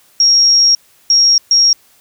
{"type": "tone bursts at uneven times", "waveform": "sine", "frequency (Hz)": 5588, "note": "F8", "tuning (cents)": 0, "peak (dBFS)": -6, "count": 3, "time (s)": [[0.2, 0.75], [1.1, 1.38], [1.51, 1.73]], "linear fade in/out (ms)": 2, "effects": ["white hiss -50 dBFS RMS until 2 s"]}